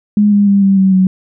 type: tone with pitch steps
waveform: sine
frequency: 207.7 / 203.4 / 199.24 / 195.14 / 191.12 / 187.19 Hz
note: G#3 / G#3 / G3 / G3 / G3 / F#3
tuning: 0 / -36 / +28 / -8 / -44 / +20 cents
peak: -6 dBFS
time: 0.17-1.07 s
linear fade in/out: 2 ms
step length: 150 ms
effects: none